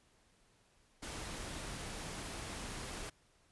pink noise, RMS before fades -44 dBFS, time 1.02-3.1 s, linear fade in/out 10 ms, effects pink hiss -70 dBFS RMS until 3.51 s + resampled to 24000 Hz

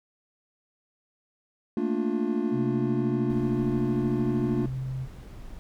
triangle chord, Bb major seventh, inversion third, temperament equal with one note detuned, 220 / 233.1 / 293.7 / 354.5 Hz, A3 / Bb3 / D4 / F4, 0 / 0 / 0 / +26 cents, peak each -28 dBFS, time 1.77-4.66 s, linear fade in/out 2 ms
sine tone, 130.81 Hz, C3, in tune, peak -29 dBFS, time 2.51-5.08 s, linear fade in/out 50 ms
brown noise, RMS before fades -42 dBFS, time 3.3-5.59 s, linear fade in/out 0 ms
effects none

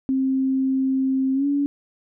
sine tone with pitch glide, 265 to 284 Hz, C4 to C#4, +22 to +42 cents, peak -18 dBFS, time 0.09-1.66 s, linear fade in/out 0 ms, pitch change +120 cents, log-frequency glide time 1.34-1.46 s, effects none

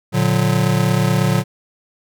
square chord, Bb augmented, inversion none, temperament just, 116.54 / 145.68 / 182.1 Hz, Bb2 / D3 / F#3, 0 / -14 / -27 cents, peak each -19 dBFS, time 0.12-1.44 s, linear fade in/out 50 ms, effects none

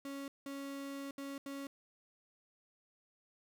35% pulse tone bursts at uneven times, 277.2 Hz, C#4, in tune, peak -40 dBFS, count 4, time 0.05-0.28 / 0.46-1.11 / 1.18-1.38 / 1.46-1.67 s, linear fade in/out 2 ms, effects none

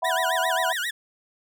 sine chord, E suspended second, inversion none, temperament equal, 659.3 / 740 / 987.8 Hz, E5 / F#5 / B5, 0 / 0 / 0 cents, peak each -27 dBFS, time 0.02-0.73 s, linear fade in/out 10 ms
30% pulse tone with vibrato, 1661.2 Hz, G#6, in tune, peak -23 dBFS, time 0.04-0.91 s, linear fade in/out 10 ms, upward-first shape sine, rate 7.5 Hz, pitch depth 270 cents each way
effects none

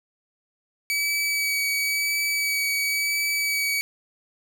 sawtooth tone with vibrato, 2281 Hz, C#7, 49 cents sharp, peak -19 dBFS, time 0.9-3.81 s, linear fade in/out 0 ms, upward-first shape sine, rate 0.96 Hz, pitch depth 12 cents each way, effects none

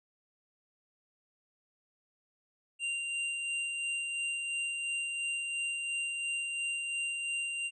square tone with tremolo, 2778 Hz, F7, 10 cents flat, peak -32 dBFS, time 2.79-7.71 s, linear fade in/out 50 ms, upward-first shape sine, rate 2.9 Hz, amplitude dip 30%, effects resampled to 24000 Hz

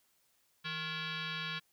sine tone with frequency modulation, 784 Hz, G5, in tune, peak -36 dBFS, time 0.64-1.6 s, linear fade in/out 20 ms, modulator 622 Hz, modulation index 5.4, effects white hiss -73 dBFS RMS until 1.72 s

